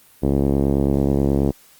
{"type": "tone with low-pass filter", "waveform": "5% pulse", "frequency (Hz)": 69.3, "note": "C#2", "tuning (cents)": 0, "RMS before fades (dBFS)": -18, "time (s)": [0.22, 1.52], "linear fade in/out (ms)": 20, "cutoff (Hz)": 340, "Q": 1, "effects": ["white hiss -51 dBFS RMS until 1.79 s", "Opus 32 kbps"]}